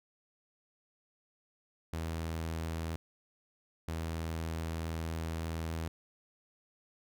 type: tone bursts at uneven times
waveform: sawtooth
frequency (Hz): 81.5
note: E2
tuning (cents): -19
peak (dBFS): -31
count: 2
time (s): 1.93-2.96 / 3.88-5.88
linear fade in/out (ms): 0
effects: none